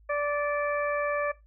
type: harmonic tone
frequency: 583 Hz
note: D5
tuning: 13 cents flat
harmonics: 1 / 2 / 3 / 4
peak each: -27 / -32 / -34 / -39 dBFS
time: 0.09-1.32 s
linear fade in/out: 10 ms
effects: noise-tail reverb RT60 0.2 s tail -17 dB re dry + added 53 Hz sine -54 dBFS peak until 1.46 s